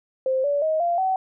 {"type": "tone with pitch steps", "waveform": "sine", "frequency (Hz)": [523.3, 574, 629.5, 690.5, 757.4], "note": ["C5", "D5", "D#5", "F5", "F#5"], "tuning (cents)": [0, -40, 20, -20, 40], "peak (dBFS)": -19, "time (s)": [0.26, 1.16], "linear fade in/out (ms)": 2, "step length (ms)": 180, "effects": []}